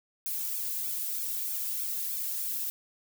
violet noise with flanger, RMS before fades -33 dBFS, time 0.26-2.7 s, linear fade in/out 0 ms, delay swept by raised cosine 1 to 2.1 ms, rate 3.2 Hz, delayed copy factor -0.85, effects none

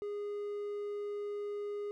triangle tone, 411.4 Hz, G#4, 16 cents flat, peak -34 dBFS, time 0.02-1.91 s, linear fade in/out 0 ms, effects none

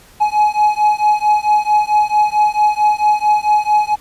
triangle beating tone pair, 841 / 845.5 Hz, G#5 / G#5, +22 / +31 cents, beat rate 4.5 Hz, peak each -12 dBFS, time 0.2-3.96 s, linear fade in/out 20 ms, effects pink hiss -45 dBFS RMS until 4 s + resampled to 32000 Hz

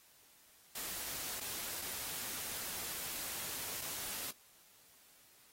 white noise with dropouts, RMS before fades -42 dBFS, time 0.75-4.31 s, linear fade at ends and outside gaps 5 ms, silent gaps 1.4-1.41 / 1.815-1.819 / 3.811-3.817 s, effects white hiss -64 dBFS RMS until 5.52 s + AAC 48 kbps

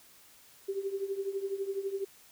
sine tone with tremolo, 392 Hz, G4, in tune, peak -28 dBFS, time 0.68-2.05 s, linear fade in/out 10 ms, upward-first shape triangle, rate 12 Hz, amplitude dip 85%, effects white hiss -58 dBFS RMS until 2.31 s

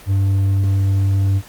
sine tone with hard clipping, 97.7 Hz, G2, 5 cents flat, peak -14 dBFS, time 0.06-1.42 s, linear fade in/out 50 ms, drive 3 dB, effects pink hiss -42 dBFS RMS until 1.48 s + Opus 48 kbps

